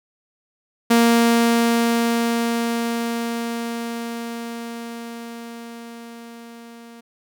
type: tone with level ramp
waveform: sawtooth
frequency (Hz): 233.1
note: A#3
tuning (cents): 0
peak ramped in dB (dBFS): -8 to -36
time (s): 0.9-7.01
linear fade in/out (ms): 10
effects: none